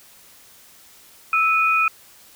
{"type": "tone pair together", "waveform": "sine", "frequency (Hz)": [1310.6, 2474], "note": ["E6", "D#7"], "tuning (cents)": [-10, -10], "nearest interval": "major seventh", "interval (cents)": 1100, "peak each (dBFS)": -18, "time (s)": [1.33, 1.88], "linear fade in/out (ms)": 2, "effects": ["white hiss -49 dBFS RMS until 2.35 s"]}